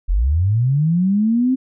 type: linear sweep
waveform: sine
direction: up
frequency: 38.12 to 265.2 Hz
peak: -13 dBFS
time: 0.08-1.56 s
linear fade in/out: 20 ms
effects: none